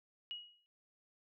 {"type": "tone with exponential decay", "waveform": "sine", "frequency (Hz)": 2900, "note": "F#7", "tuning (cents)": -35, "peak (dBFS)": -38, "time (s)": [0.31, 0.66], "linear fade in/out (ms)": 0, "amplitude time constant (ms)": 74, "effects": []}